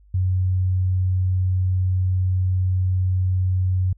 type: tone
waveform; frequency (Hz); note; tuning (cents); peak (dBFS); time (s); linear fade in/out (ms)
sine; 92.5; F#2; 0; -17; 0.14-3.93; 5
effects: added 50 Hz sine -49 dBFS peak until 3.97 s